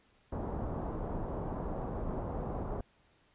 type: low-pass noise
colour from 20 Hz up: pink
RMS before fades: -37 dBFS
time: 0.32-2.81 s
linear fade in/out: 5 ms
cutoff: 980 Hz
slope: 24 dB/octave
effects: pink hiss -68 dBFS RMS until 3.34 s + resampled to 8000 Hz